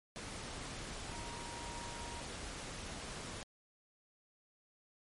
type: tone in noise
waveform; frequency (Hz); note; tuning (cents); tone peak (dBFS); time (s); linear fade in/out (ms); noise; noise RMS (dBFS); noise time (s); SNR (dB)
sine; 944; A#5; +22; -49; 1.12-2.2; 0; pink; -45; 0.16-3.43; -7
effects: low-pass 11000 Hz 12 dB/octave + MP3 48 kbps